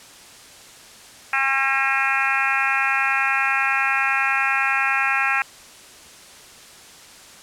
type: harmonic tone with a mistuned harmonic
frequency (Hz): 270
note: C#4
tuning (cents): -45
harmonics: 3 / 4 / 5 / 6 / 7 / 8 / 9 / 10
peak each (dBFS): -27 / -29 / -25 / -24 / -26 / -29 / -24 / -29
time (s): 1.33-5.42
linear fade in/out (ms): 2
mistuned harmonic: 10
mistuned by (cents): -20
effects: white hiss -44 dBFS RMS until 7.42 s + low-pass 9000 Hz 12 dB/octave